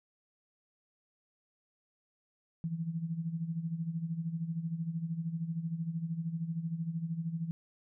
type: tone with tremolo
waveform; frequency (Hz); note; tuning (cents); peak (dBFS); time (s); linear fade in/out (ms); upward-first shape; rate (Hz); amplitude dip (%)
sine; 165; E3; +2; -30; 2.64-7.51; 0; sine; 13; 70
effects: none